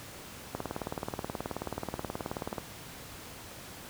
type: click train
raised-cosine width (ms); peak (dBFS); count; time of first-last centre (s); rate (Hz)
1; -19; 39; 0.55-2.582; 18.7
effects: pink hiss -46 dBFS RMS until 3.89 s + high-pass 60 Hz 12 dB/octave